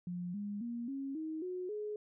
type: tone with pitch steps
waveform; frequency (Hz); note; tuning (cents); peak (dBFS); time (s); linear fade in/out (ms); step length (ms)
sine; 177.1 / 204.6 / 236.4 / 273.1 / 315.6 / 364.6 / 421.2; F3 / G#3 / A#3 / C#4 / D#4 / F#4 / G#4; +24 / -26 / +24 / -26 / +25 / -25 / +24; -37; 0.07-1.96; 2; 270
effects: none